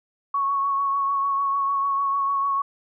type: tone with vibrato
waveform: sine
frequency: 1108.7 Hz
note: C#6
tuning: in tune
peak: -20 dBFS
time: 0.34-2.62 s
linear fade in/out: 5 ms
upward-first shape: sine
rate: 6.7 Hz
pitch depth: 21 cents each way
effects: none